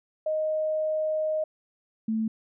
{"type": "tone pair in turn", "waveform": "sine", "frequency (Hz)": [622.3, 221], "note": ["D#5", "A3"], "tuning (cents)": [0, 8], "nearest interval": "octave + tritone", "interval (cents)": 1792, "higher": "first", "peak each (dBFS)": -24, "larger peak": "neither", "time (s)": [[0.26, 1.44], [2.08, 2.28]], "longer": "first", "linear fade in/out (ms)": 5, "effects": []}